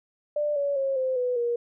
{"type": "tone with pitch steps", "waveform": "sine", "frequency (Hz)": [592, 566.6, 542.2, 519, 496.7, 475.3], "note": ["D5", "C#5", "C#5", "C5", "B4", "A#4"], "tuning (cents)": [14, 38, -38, -14, 10, 34], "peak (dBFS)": -23, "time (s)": [0.36, 1.56], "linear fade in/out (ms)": 5, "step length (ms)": 200, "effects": []}